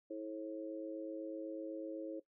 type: harmonic tone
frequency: 108 Hz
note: A2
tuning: 32 cents flat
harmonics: 3 / 4 / 5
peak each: -43 / -49 / -44 dBFS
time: 0.1-2.2 s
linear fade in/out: 10 ms
effects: noise-tail reverb RT60 0.1 s tail -17 dB re dry